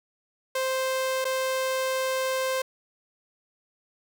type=tone with dropouts; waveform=sawtooth; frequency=523 Hz; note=C5; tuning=1 cent flat; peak=-21 dBFS; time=0.55-2.62 s; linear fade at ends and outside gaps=5 ms; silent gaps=1.245-1.251 s; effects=none